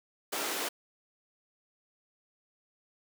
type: high-pass noise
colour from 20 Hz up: pink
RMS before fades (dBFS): -34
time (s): 0.32-0.69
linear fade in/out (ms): 10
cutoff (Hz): 310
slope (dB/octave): 24
effects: none